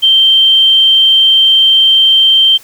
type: tone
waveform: sine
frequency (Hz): 3136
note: G7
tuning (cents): 0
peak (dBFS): -4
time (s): 0.02-2.58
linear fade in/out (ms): 20
effects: white hiss -39 dBFS RMS until 2.63 s